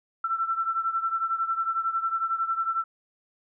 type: beating tone pair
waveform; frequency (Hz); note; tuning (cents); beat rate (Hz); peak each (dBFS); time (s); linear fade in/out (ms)
sine; 1337 / 1348; E6 / E6; +24 / +38; 11; -26 / -30; 0.24-2.84; 5
effects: none